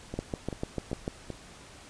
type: two click trains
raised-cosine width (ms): 2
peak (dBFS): -17 / -22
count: 7 / 4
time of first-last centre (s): 0.19-1.079 / 0.14-1.303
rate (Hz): 6.75 / 2.58
effects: pink hiss -50 dBFS RMS until 1.89 s + resampled to 22050 Hz